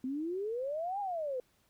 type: exponential two-way sweep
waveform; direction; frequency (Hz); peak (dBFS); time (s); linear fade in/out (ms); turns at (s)
sine; up then down; 250.9 to 830.6 to 489.9; -33; 0.04-1.4; 2; 1
effects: pink hiss -71 dBFS RMS until 1.69 s